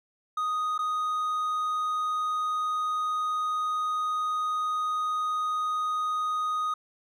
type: tone with dropouts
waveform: triangle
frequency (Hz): 1244.5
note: D#6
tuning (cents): 0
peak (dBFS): -24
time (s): 0.37-6.74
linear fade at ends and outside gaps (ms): 5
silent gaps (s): 0.779-0.789
effects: none